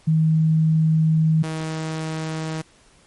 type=tone pair in turn; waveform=sine / sawtooth; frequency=158.7 / 158.7 Hz; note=D#3 / D#3; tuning=+35 / +35 cents; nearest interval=unison; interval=0 cents; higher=neither; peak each=-14 / -21 dBFS; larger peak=first; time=0.07-1.43 / 1.43-2.62 s; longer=first; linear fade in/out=10 ms; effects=pink hiss -54 dBFS RMS until 3.06 s + MP3 48 kbps